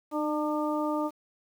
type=harmonic tone with a mistuned harmonic; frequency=300 Hz; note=D4; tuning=37 cents sharp; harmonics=1 / 2 / 3 / 4; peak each=-29 / -32 / -34 / -35 dBFS; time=0.11-1.11 s; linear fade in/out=50 ms; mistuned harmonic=1; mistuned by=+22 cents; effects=9-bit